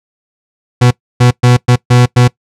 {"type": "tone bursts at uneven times", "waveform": "40% pulse", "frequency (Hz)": 123.1, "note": "B2", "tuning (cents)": -5, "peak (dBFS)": -3, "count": 6, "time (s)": [[0.81, 0.91], [1.2, 1.31], [1.43, 1.57], [1.68, 1.76], [1.9, 2.06], [2.16, 2.28]], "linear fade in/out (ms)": 10, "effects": ["noise-tail reverb RT60 0.1 s tail -21 dB re dry", "low-pass 8000 Hz 12 dB/octave"]}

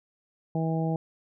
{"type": "harmonic tone", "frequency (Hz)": 161.8, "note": "E3", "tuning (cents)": -32, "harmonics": [1, 2, 3, 4, 5], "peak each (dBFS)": [-26, -33, -35, -36, -36], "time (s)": [0.55, 0.96], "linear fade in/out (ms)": 2, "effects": []}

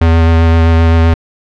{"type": "tone with vibrato", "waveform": "square", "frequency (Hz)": 82.41, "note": "E2", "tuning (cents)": 0, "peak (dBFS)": -6, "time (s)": [0.01, 1.14], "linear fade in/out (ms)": 5, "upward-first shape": "sine", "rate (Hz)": 7.7, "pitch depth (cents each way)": 14, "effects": ["low-pass 3000 Hz 12 dB/octave"]}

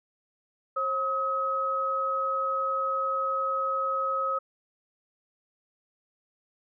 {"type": "tone pair together", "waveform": "sine", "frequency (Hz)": [537, 1274.3], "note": ["C5", "D#6"], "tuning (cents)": [45, 41], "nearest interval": "octave + minor third", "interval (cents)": 1496, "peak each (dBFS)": [-32, -26], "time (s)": [0.76, 4.39], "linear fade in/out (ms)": 10, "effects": []}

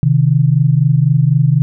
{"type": "tone pair together", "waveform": "sine", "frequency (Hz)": [130.81, 154.79], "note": ["C3", "D#3"], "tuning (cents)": [0, -9], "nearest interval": "minor third", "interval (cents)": 291, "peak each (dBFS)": -11, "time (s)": [0.03, 1.62], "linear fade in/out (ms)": 0, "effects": []}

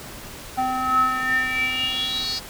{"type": "tone with band-pass filter sweep", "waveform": "square", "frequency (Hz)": 257.6, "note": "C4", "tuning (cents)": -27, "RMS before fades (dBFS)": -23, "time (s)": [0.57, 2.4], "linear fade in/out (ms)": 20, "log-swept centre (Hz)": [870, 4800], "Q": 9.5, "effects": ["pink hiss -38 dBFS RMS until 2.49 s"]}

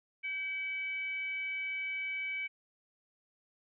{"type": "tone with frequency modulation", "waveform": "sine", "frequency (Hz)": 2283, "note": "D7", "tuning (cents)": -50, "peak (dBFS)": -34, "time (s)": [0.23, 2.48], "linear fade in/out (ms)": 20, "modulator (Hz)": 716, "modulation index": 0.34, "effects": []}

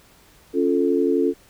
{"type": "chord", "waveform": "sine", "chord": "Db augmented", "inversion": "none", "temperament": "equal", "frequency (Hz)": [277.2, 349.2, 440], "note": ["Db4", "F4", "A4"], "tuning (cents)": [0, 0, 0], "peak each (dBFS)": [-21, -21, -21], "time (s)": [0.53, 1.34], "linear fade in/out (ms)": 50, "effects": ["pink hiss -53 dBFS RMS until 1.49 s"]}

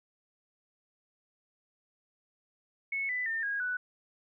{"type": "tone with pitch steps", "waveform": "sine", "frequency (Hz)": [2200, 1994.2, 1807.7, 1638.6, 1485.4], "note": ["C#7", "B6", "A6", "G#6", "F#6"], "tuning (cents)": [-14, 16, 46, -24, 6], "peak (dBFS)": -30, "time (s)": [2.92, 3.77], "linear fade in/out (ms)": 5, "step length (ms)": 170, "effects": []}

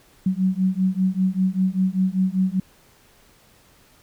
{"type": "beating tone pair", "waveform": "sine", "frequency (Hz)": [185, 190.1], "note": ["F#3", "F#3"], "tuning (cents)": [0, 47], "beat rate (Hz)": 5.1, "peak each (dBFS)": -21, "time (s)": [0.26, 2.6], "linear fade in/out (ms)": 5, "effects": ["pink hiss -55 dBFS RMS until 4.02 s"]}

